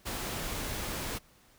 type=noise; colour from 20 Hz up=pink; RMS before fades=-36 dBFS; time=0.05-1.19 s; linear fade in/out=20 ms; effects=pink hiss -62 dBFS RMS until 1.58 s